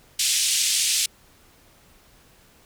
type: band-pass noise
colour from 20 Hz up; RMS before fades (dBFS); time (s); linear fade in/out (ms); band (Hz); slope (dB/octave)
white; -22; 0.19-1.06; 5; 2600 to 9100; 24
effects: pink hiss -55 dBFS RMS until 2.65 s